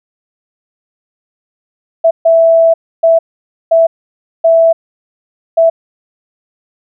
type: tone bursts at uneven times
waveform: sine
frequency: 659.3 Hz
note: E5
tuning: in tune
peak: -4 dBFS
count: 6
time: 2.04-2.11 / 2.25-2.74 / 3.03-3.19 / 3.71-3.87 / 4.44-4.73 / 5.57-5.7 s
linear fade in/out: 10 ms
effects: none